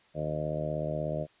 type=harmonic tone; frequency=76.5 Hz; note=D#2; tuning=29 cents flat; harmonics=1 / 2 / 3 / 4 / 5 / 6 / 7 / 8 / 9; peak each=-45 / -34 / -43 / -42 / -43 / -43 / -38 / -34 / -45 dBFS; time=0.14-1.27 s; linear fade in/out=50 ms; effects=white hiss -63 dBFS RMS until 1.4 s + resampled to 8000 Hz

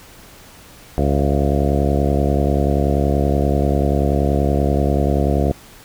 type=harmonic tone with a mistuned harmonic; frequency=70.4 Hz; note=C#2; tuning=27 cents sharp; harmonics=1 / 2 / 3 / 4 / 5 / 6 / 7 / 8 / 9 / 10; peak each=-18 / -21 / -23 / -24 / -25 / -26 / -26 / -27 / -28 / -28 dBFS; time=0.98-5.52 s; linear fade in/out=0 ms; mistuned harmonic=9; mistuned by=+65 cents; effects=pink hiss -43 dBFS RMS until 5.84 s

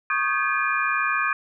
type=tone cluster; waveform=sine; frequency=1107 / 1227 / 1560 / 1700 / 2417 Hz; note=C#6 / D#6 / G6 / G#6 / D7; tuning=-3 / -25 / -9 / +40 / +49 cents; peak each=-27 dBFS; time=0.1-1.33 s; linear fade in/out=2 ms; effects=none

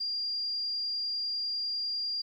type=tone; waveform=sine; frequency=4790 Hz; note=D8; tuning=33 cents sharp; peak=-30 dBFS; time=0-2.22 s; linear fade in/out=10 ms; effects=11-bit

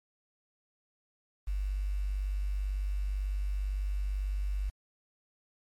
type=tone with quantisation; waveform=sine; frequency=49 Hz; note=G1; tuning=in tune; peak=-29 dBFS; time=1.47-4.7 s; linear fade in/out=10 ms; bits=9; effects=MP3 64 kbps

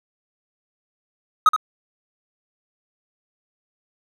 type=tone with echo; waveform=triangle; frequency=1265 Hz; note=D#6; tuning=28 cents sharp; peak=-7 dBFS; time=1.46-1.49 s; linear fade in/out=2 ms; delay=73 ms; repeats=1; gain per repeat=-8 dB; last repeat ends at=1.563 s; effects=none

